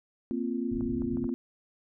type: chord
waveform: sine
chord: Bb suspended second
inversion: none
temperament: equal with one note detuned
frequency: 233.1 / 261.6 / 346.2 Hz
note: Bb3 / C4 / F4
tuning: 0 / 0 / -15 cents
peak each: -32 / -32 / -35 dBFS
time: 0.31-1.34 s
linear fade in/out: 0 ms
type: low-pass noise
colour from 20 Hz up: white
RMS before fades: -39 dBFS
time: 0.71-1.28 s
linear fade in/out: 10 ms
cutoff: 160 Hz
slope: 24 dB/octave
type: clicks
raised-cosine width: 1 ms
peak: -34 dBFS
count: 5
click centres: 0.809 / 1.02 / 1.171 / 1.242 / 1.292 s
effects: none